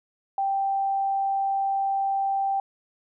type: tone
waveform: sine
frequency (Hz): 784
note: G5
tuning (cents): 0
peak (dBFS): -22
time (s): 0.38-2.6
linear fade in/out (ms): 2
effects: none